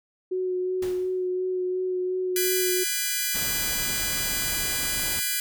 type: tone with vibrato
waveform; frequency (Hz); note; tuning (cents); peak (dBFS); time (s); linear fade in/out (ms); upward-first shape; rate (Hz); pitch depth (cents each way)
sine; 367.8; F#4; -10; -24; 0.31-2.84; 10; sine; 2.8; 15
type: noise with exponential decay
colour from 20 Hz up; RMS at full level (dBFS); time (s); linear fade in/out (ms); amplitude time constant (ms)
pink; -37; 0.82-1.28; 5; 99
type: chord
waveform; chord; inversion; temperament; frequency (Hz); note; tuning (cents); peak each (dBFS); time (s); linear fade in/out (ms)
5% pulse; G# half-diminished seventh; third; just; 1495.1 / 1661.2 / 1993.5 / 2392; F#6 / G#6 / B6 / D7; +18 / 0 / +16 / +31; -20; 2.36-5.4; 2
type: noise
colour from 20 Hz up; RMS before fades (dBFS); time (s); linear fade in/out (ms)
pink; -36; 3.34-5.2; 10
effects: none